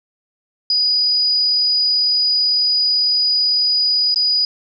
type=tone with dropouts; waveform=sine; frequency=4931 Hz; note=D#8; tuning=16 cents flat; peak=-13 dBFS; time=0.7-4.45 s; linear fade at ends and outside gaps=2 ms; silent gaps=4.144-4.159 s; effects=none